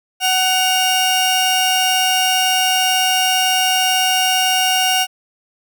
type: tone pair together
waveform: sawtooth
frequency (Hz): 747 / 2814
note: F#5 / F7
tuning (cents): +16 / +12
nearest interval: octave + major seventh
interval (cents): 2296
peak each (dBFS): -13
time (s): 0.2-5.07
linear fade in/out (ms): 50
effects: none